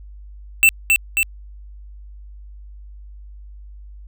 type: tone with echo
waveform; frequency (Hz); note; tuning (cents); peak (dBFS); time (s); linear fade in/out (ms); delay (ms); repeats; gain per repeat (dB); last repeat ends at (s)
square; 2670; E7; +22; -9; 0.63-0.69; 0; 270; 2; -3; 1.23
effects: added 50 Hz sine -36 dBFS peak until 4.07 s